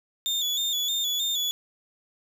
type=tone with vibrato; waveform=35% pulse; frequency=3520 Hz; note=A7; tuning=in tune; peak=-23 dBFS; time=0.26-1.51 s; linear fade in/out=0 ms; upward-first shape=square; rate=3.2 Hz; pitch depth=52 cents each way; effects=9-bit